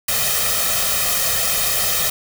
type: noise with comb filter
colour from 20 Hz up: white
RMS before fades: -19 dBFS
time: 0.08-2.1 s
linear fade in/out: 5 ms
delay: 1.6 ms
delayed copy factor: +0.95
effects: none